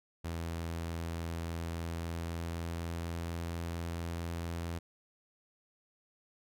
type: tone with pitch glide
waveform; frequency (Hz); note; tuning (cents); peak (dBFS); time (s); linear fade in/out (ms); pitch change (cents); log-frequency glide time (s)
sawtooth; 83.4 to 84.42; E2 to E2; +21 to +42; -32; 0.24-4.79; 10; +21; 1.46-3.54
effects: none